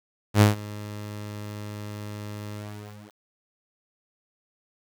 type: tone with ADSR envelope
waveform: sawtooth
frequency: 104.6 Hz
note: G#2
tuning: 13 cents sharp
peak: -8 dBFS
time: 0.34-3.2 s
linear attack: 71 ms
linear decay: 140 ms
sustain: -22 dB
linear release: 640 ms
effects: 8-bit